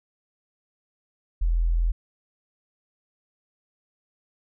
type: tone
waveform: sine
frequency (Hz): 42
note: E1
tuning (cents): +33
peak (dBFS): -19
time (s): 1.41-1.92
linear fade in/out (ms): 10
effects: none